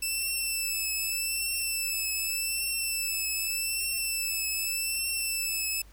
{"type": "tone with vibrato", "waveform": "10% pulse", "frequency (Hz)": 2648, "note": "E7", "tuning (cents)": 7, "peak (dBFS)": -20, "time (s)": [0.02, 5.82], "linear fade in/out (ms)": 5, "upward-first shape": "triangle", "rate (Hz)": 0.84, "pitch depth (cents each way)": 43, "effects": ["added 50 Hz sine -50 dBFS peak until 5.92 s", "pink hiss -59 dBFS RMS until 5.92 s"]}